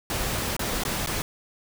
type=noise with dropouts; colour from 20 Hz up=pink; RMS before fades=-28 dBFS; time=0.1-1.22 s; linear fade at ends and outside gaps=1 ms; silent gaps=0.566-0.593 / 0.836-0.851 / 1.062-1.072 s; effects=none